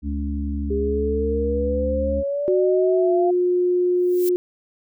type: harmonic tone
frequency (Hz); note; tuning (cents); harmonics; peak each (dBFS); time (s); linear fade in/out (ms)
71.6; D2; -43; 1 / 3 / 4; -24 / -29 / -30; 0.02-2.24; 50
type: exponential sweep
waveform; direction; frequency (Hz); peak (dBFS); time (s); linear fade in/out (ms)
sine; up; 400 to 698.5; -21; 0.7-3.31; 10
type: tone with pitch glide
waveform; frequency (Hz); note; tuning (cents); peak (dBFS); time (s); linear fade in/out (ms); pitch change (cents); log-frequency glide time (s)
sine; 370 to 358.2; F#4 to F4; 0 to +44; -16; 2.48-4.36; 0; -56; 2.97-3.13
type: noise with exponential growth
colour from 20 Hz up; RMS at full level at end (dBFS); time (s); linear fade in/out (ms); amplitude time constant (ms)
violet; -27; 3.97-4.29; 2; 68
effects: none